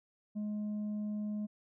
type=tone with tanh clipping; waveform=sine; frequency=210 Hz; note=G#3; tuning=19 cents sharp; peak=-35 dBFS; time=0.35-1.47 s; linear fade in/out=20 ms; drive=3 dB; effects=none